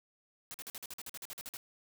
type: noise bursts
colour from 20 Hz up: white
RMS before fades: -44 dBFS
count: 14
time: 0.51-1.569 s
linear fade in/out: 0 ms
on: 32 ms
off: 47 ms
effects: none